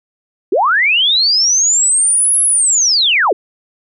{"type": "linear two-way sweep", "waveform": "sine", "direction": "up then down", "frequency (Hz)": [313.8, 11000, 313.8], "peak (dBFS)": -9, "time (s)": [0.52, 3.33], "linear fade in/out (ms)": 5, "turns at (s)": 2.42, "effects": []}